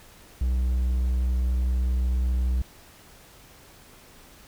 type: tone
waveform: triangle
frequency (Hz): 62.5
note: B1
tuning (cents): +21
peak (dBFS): -19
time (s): 0.41-2.62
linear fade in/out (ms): 5
effects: pink hiss -51 dBFS RMS until 4.47 s